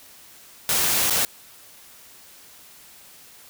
white noise with dropouts, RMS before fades -21 dBFS, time 0.69-1.25 s, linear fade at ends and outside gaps 1 ms, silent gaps 1.099-1.106 s, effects white hiss -48 dBFS RMS until 3.49 s

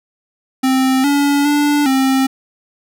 square tone with pitch steps, 262.1 / 284.9 / 292 / 265.7 Hz, C4 / C#4 / D4 / C4, +3 / +48 / -10 / +27 cents, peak -12 dBFS, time 0.63-2.27 s, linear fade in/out 10 ms, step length 410 ms, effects none

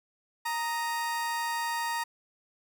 30% pulse tone pair together, 932.3 / 1250.2 Hz, A#5 / D#6, 0 / +8 cents, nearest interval perfect fourth, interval 508 cents, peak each -27 / -38 dBFS, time 0.45-2.04 s, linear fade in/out 10 ms, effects none

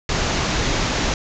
pink low-pass noise, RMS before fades -21 dBFS, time 0.09-1.14 s, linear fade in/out 2 ms, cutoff 7100 Hz, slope 96 dB/octave, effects none

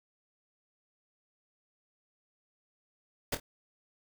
pink noise with echo, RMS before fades -31 dBFS, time 3.32-3.35 s, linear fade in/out 5 ms, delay 25 ms, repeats 2, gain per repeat -10 dB, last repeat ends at 3.4 s, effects none

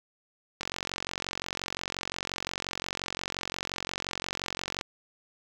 click train, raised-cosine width 0.2 ms, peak -14 dBFS, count 193, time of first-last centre 0.61-4.811 s, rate 45.7 Hz, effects 7-bit

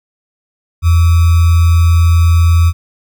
sine tone with sample-and-hold, 84 Hz, E2, 33 cents sharp, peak -5 dBFS, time 0.82-2.73 s, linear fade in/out 50 ms, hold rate 1225 Hz, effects none

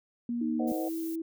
sine tone, 237.9 Hz, A#3, 35 cents sharp, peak -29 dBFS, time 0.29-0.72 s, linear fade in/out 2 ms
sine tone with pitch glide, 311.1 to 326.6 Hz, D#4 to E4, 0 to -16 cents, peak -31 dBFS, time 0.41-1.22 s, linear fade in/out 5 ms, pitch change +84 cents, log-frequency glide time 0.58-0.92 s
sine chord, C half-diminished seventh, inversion third, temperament equal, 466.2 / 523.3 / 622.3 / 740 Hz, Bb4 / C5 / Eb5 / Gb5, 0 / 0 / 0 / 0 cents, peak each -41 / -37 / -39 / -38 dBFS, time 0.59-0.89 s, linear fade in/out 10 ms
violet noise, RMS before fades -45 dBFS, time 0.67-1.16 s, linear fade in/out 10 ms
effects none

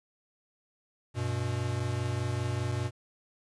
square tone pair together, 96.28 / 121.3 Hz, G2 / B2, -31 / -31 cents, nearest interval major third, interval 400 cents, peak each -34 / -32 dBFS, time 1.14-2.91 s, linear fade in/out 50 ms, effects resampled to 22050 Hz + 10-bit

